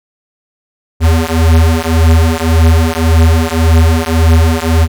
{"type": "beating tone pair", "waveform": "square", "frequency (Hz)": [80.5, 82.3], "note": ["E2", "E2"], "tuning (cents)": [-41, -2], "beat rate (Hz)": 1.8, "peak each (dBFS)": -10, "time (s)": [1, 4.88], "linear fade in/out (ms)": 50, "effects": []}